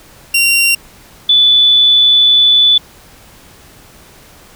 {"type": "tone pair in turn", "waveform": ["sawtooth", "sine"], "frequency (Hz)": [2759, 3476], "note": ["F7", "A7"], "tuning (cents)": [-22, -22], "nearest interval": "major third", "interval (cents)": 400, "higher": "second", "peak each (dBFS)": -5, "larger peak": "neither", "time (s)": [[0.34, 0.75], [1.29, 2.78]], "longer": "second", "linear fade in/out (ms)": 5, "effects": ["pink hiss -41 dBFS RMS until 4.55 s"]}